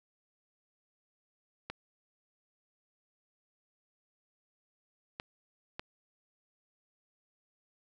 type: clicks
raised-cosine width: 0.3 ms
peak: -22 dBFS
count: 3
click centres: 1.7 / 5.199 / 5.795 s
effects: none